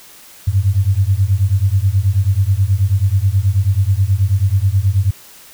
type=beating tone pair; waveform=sine; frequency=92.9 / 102.2 Hz; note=F#2 / G#2; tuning=+7 / -27 cents; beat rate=9.3 Hz; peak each=-14 dBFS; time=0.47-5.11 s; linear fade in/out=10 ms; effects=white hiss -41 dBFS RMS until 5.53 s